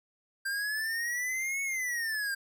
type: exponential two-way sweep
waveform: square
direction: up then down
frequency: 1582 to 2217 to 1582 Hz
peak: -31 dBFS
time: 0.45-2.35 s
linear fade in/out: 10 ms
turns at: 1.62 s
effects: none